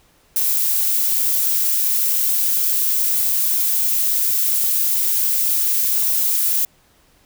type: noise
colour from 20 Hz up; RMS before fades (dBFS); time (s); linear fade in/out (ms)
violet; -18; 0.36-6.65; 2
effects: pink hiss -56 dBFS RMS until 7.25 s